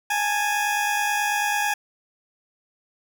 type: tone pair together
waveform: 20% pulse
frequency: 827 / 876.2 Hz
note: G#5 / A5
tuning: -8 / -7 cents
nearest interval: minor second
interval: 101 cents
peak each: -17 / -24 dBFS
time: 0.1-1.74 s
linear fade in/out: 5 ms
effects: none